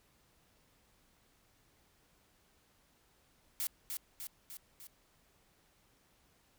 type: noise with echo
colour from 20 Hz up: blue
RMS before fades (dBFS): -36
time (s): 3.6-3.67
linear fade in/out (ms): 0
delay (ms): 300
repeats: 4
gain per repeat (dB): -4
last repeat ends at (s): 4.87
effects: pink hiss -70 dBFS RMS until 6.58 s